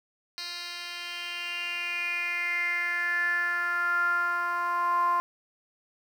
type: tone with band-pass filter sweep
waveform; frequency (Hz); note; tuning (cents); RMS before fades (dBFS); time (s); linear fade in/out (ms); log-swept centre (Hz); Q
10% pulse; 348.8; F4; -2; -29; 0.38-5.2; 0; 4000 to 1000; 7.3
effects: 9-bit